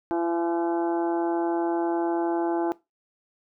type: harmonic tone with a mistuned harmonic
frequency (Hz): 169.5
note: E3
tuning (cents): +49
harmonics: 2 / 3 / 4 / 5 / 6 / 7 / 8 / 9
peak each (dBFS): -24 / -39 / -32 / -31 / -42 / -46 / -46 / -44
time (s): 0.11-2.72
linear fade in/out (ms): 0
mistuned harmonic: 6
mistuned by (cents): +15
effects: noise-tail reverb RT60 0.2 s tail -18 dB re dry